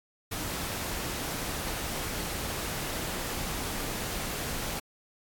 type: noise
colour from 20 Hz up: pink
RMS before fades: -34 dBFS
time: 0.31-4.8 s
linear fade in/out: 10 ms
effects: AAC 64 kbps